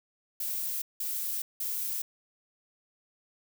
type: noise bursts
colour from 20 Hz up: violet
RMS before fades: -33 dBFS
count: 3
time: 0.4-2.02 s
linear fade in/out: 5 ms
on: 420 ms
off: 180 ms
effects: none